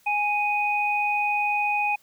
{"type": "tone pair together", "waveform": "sine", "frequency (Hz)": [828, 2493], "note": ["G#5", "D#7"], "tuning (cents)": [-5, 3], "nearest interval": "octave + perfect fifth", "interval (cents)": 1908, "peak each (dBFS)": -24, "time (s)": [0.06, 1.96], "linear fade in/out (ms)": 10, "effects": ["white hiss -60 dBFS RMS until 2.02 s"]}